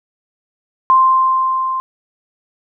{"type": "tone with level ramp", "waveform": "sine", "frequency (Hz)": 1046.5, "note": "C6", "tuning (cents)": 0, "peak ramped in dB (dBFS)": [-6, -17], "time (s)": [0.9, 1.8], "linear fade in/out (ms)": 0, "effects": []}